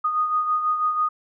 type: beating tone pair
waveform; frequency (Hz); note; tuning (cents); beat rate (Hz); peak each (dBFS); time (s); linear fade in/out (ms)
sine; 1237 / 1243.1; D#6 / D#6; -10 / -2; 6.1; -20 / -29; 0.04-1.09; 10
effects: none